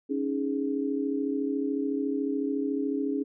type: chord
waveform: sine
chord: C# suspended second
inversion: none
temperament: equal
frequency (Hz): 277.2 / 311.1 / 415.3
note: C#4 / D#4 / G#4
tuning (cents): 0 / 0 / 0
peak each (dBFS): -28 / -33 / -32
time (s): 0.09-3.24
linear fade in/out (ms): 20
effects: none